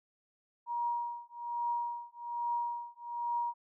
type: tone with tremolo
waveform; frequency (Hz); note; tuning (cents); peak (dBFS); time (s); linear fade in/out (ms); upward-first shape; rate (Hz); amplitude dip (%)
sine; 950; A#5; +33; -29; 0.66-3.54; 50; triangle; 1.2; 100
effects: none